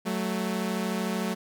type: tone pair together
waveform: sawtooth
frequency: 186.66 / 220 Hz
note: F#3 / A3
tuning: +15 / 0 cents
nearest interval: minor third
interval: 285 cents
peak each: -26 dBFS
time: 0.05-1.35 s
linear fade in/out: 20 ms
effects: none